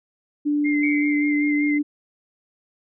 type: tone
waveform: sine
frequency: 293.7 Hz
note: D4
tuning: in tune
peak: -18 dBFS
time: 0.45-1.83 s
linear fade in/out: 20 ms
type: tone with vibrato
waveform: sine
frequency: 2093 Hz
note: C7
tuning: in tune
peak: -25 dBFS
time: 0.64-1.79 s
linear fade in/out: 20 ms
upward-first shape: sine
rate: 5.2 Hz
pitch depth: 31 cents each way
type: tone with exponential decay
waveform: sine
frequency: 2266 Hz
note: C#7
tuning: 37 cents sharp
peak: -23 dBFS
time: 0.83-1.66 s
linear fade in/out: 5 ms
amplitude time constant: 180 ms
effects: none